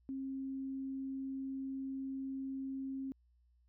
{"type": "tone", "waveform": "sine", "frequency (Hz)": 268, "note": "C4", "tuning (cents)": 42, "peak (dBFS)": -38, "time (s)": [0.09, 3.12], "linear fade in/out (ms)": 0, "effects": ["added 60 Hz sine -67 dBFS peak until 3.68 s"]}